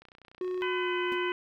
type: click train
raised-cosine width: 0.3 ms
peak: -36 dBFS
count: 20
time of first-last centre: 0.02-0.643 s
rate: 30.5 Hz
type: tone with pitch glide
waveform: triangle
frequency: 366 to 357.6 Hz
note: F#4 to F4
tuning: -19 to +41 cents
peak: -28 dBFS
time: 0.41-1.32 s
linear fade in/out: 2 ms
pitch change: -40 cents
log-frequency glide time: 0.68-0.93 s
type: harmonic tone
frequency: 505 Hz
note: B4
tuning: 39 cents sharp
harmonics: 2 / 3 / 4 / 5 / 6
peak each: -35 / -37 / -38 / -39 / -40 dBFS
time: 0.62-1.32 s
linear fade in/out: 0 ms
type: tone with exponential decay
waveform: 40% pulse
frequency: 256.6 Hz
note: C4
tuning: 34 cents flat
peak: -36 dBFS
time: 1.12-1.21 s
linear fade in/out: 0 ms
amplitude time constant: 18 ms
effects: none